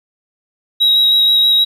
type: tone with vibrato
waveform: sine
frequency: 3833 Hz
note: A#7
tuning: 47 cents sharp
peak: -6 dBFS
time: 0.8-1.65 s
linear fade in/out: 20 ms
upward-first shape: square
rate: 6.3 Hz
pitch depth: 10 cents each way
effects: tanh soft clip ceiling -7 dBFS + 8-bit